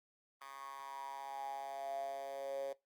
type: tone with high-pass filter sweep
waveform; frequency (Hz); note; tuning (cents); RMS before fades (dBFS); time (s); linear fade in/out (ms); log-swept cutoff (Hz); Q
10% pulse; 137.3; C#3; -16; -44; 0.41-2.73; 5; 1200 to 520; 10
effects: noise-tail reverb RT60 0.2 s tail -21 dB re dry + Opus 32 kbps